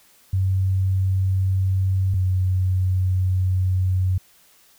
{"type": "tone pair in turn", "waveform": "sine", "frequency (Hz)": [94.9, 92.84], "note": ["F#2", "F#2"], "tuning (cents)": [44, 6], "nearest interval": "unison", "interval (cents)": 38, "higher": "first", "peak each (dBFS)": -17, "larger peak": "neither", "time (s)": [[0.33, 2.14], [2.14, 4.18]], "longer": "second", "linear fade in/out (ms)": 5, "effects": ["white hiss -55 dBFS RMS until 4.78 s"]}